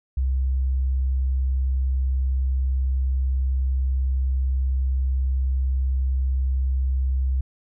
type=tone; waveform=sine; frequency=65.41 Hz; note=C2; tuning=in tune; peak=-19 dBFS; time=0.17-7.41 s; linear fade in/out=5 ms; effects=none